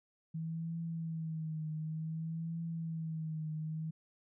sine tone with vibrato, 160.7 Hz, E3, 44 cents flat, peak -36 dBFS, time 0.34-3.91 s, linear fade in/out 10 ms, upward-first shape triangle, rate 0.55 Hz, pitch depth 63 cents each way, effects none

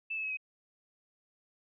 sine tone with pitch steps, 2637 / 2601 / 2565 / 2530 Hz, E7 / E7 / E7 / D#7, 0 / -24 / -48 / +28 cents, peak -33 dBFS, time 0.1-0.372 s, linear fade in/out 10 ms, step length 68 ms, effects none

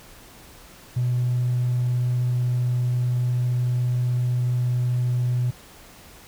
sine tone with hard clipping, 123.47 Hz, B2, in tune, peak -20 dBFS, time 0.96-5.51 s, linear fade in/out 10 ms, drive 1 dB, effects pink hiss -47 dBFS RMS until 6.27 s

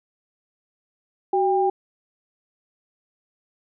sine tone pair together, 376.6 / 798 Hz, F#4 / G5, +31 / +31 cents, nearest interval octave + minor second, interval 1300 cents, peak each -20 dBFS, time 1.33-1.7 s, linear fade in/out 5 ms, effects none

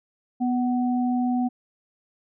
sine tone pair together, 246.9 / 747.8 Hz, B3 / F#5, 0 / +18 cents, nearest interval octave + perfect fifth, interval 1918 cents, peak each -21 / -29 dBFS, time 0.4-1.49 s, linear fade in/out 20 ms, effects none

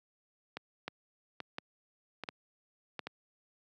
two click trains, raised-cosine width 0.3 ms, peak -23 / -21 dBFS, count 4 / 4, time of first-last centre 0.57-3.07 / 0.88-2.993 s, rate 1.2 / 1.42 Hz, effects high-pass 150 Hz 12 dB/octave

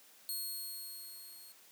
5% pulse tone with level ramp, 4300 Hz, C8, 47 cents sharp, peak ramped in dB -29 to -46 dBFS, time 0.29-1.52 s, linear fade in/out 0 ms, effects white hiss -61 dBFS RMS until 1.71 s + high-pass 200 Hz 12 dB/octave

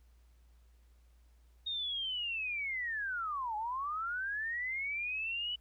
sine linear two-way sweep, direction down then up, 3729 to 830.6 to 2986 Hz, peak -34 dBFS, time 1.66-5.56 s, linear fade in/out 10 ms, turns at 3.56 s, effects added 59 Hz sine -60 dBFS peak until 5.6 s + pink hiss -75 dBFS RMS until 5.6 s

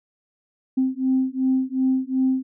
sine beating tone pair, 259.9 / 262.6 Hz, C4 / C4, -11 / +6 cents, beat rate 2.7 Hz, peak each -21 dBFS, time 0.77-2.43 s, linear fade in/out 10 ms, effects tanh soft clip ceiling -11 dBFS

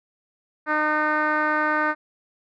10% pulse tone with low-pass filter, 304.9 Hz, D#4, 35 cents flat, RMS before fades -22 dBFS, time 0.66-1.95 s, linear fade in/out 50 ms, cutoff 1600 Hz, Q 2.6, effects none

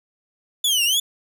sawtooth exponential two-way sweep, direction down then up, 3520 to 2712 to 3520 Hz, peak -14 dBFS, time 0.64-1 s, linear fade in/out 5 ms, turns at 0.84 s, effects none

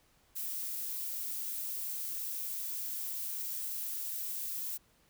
violet noise, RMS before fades -38 dBFS, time 0.35-4.78 s, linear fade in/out 20 ms, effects pink hiss -68 dBFS RMS until 5.09 s

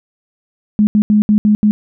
sine tone bursts at uneven times, 210.4 Hz, G#3, 23 cents sharp, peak -7 dBFS, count 6, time 0.79-0.87 / 0.95-1.02 / 1.1-1.22 / 1.29-1.38 / 1.45-1.55 / 1.63-1.71 s, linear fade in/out 0 ms, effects none

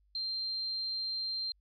sine tone, 4162 Hz, C8, 10 cents flat, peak -33 dBFS, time 0.15-1.52 s, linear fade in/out 2 ms, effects added 50 Hz sine -66 dBFS peak until 1.6 s

